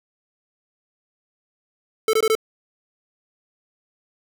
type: tone bursts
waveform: square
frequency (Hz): 440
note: A4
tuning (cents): 0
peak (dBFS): -16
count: 4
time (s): 2.08-2.352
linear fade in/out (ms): 2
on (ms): 53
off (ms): 20
effects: 8-bit